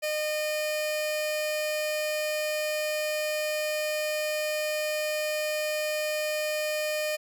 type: tone pair together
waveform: sawtooth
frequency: 610 / 1220 Hz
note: D#5 / D#6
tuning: -34 / -34 cents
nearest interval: octave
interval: 1200 cents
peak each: -23 / -32 dBFS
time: 0.02-7.17 s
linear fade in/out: 20 ms
effects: none